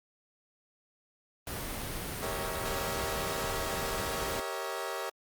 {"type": "noise", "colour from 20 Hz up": "pink", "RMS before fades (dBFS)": -37, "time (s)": [1.47, 4.4], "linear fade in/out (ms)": 2}
{"type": "chord", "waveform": "20% pulse", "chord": "G diminished seventh", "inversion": "none", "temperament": "equal with one note detuned", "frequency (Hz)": [392, 466.2, 554.4, 645.3], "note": ["G4", "Bb4", "Db5", "Fb5"], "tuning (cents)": [0, 0, 0, -37], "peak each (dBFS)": -35, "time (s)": [2.22, 5.1], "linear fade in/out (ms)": 10}
{"effects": ["Opus 32 kbps"]}